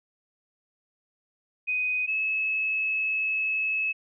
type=tone pair in turn; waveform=sine; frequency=2500 / 2589 Hz; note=D#7 / E7; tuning=+8 / -32 cents; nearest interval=minor second; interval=60 cents; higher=second; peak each=-24 dBFS; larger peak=neither; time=1.67-2.07 / 2.07-3.93 s; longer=second; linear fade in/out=20 ms; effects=none